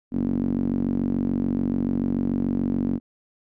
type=tone with band-pass filter; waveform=sawtooth; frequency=46.91 Hz; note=F#1; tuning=25 cents sharp; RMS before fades=-24 dBFS; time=0.11-3 s; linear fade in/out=50 ms; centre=250 Hz; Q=5.4; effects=none